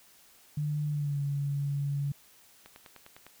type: tone with pitch glide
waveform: sine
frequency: 148.9 to 141.68 Hz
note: D3 to C#3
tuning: +24 to +38 cents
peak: -28 dBFS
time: 0.57-2.12 s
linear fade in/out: 5 ms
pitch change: -86 cents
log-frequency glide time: 0.89-1.19 s
type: click train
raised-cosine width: 0.3 ms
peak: -32 dBFS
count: 7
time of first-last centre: 2.66-3.266 s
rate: 9.9 Hz
effects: white hiss -59 dBFS RMS until 3.4 s